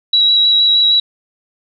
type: tone with vibrato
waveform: sine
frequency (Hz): 3888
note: B7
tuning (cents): -28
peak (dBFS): -8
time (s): 0.13-1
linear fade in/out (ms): 5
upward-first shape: square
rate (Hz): 6.4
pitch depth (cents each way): 10
effects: none